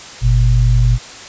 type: tone pair together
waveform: sine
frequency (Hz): 48.23 / 120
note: G1 / B2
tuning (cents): -27 / -49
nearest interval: octave + major third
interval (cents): 1578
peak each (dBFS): -11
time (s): 0.21-0.99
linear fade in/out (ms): 50
effects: white hiss -33 dBFS RMS until 1.28 s + resampled to 16000 Hz